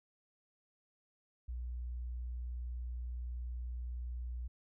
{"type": "tone", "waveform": "sine", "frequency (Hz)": 60.7, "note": "B1", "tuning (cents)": -29, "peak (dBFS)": -38, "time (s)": [1.48, 4.48], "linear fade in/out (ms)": 10, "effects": []}